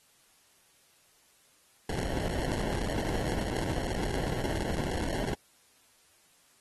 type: noise with sample-and-hold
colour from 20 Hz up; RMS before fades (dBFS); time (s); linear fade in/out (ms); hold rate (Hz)
pink; -32; 1.89-5.34; 5; 1225
effects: white hiss -64 dBFS RMS until 6.6 s + AAC 32 kbps